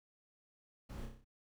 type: noise with echo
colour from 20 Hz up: brown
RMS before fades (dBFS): -45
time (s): 0.89-1.06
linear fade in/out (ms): 10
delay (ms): 31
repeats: 6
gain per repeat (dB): -4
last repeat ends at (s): 1.246
effects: none